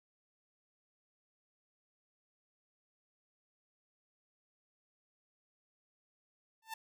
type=tone with exponential growth; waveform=sawtooth; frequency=890 Hz; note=A5; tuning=20 cents sharp; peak=-33 dBFS; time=6.62-6.74 s; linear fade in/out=5 ms; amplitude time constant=25 ms; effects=none